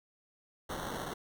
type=noise with sample-and-hold; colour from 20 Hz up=white; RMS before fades=-39 dBFS; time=0.69-1.14 s; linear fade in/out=10 ms; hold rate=2450 Hz; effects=none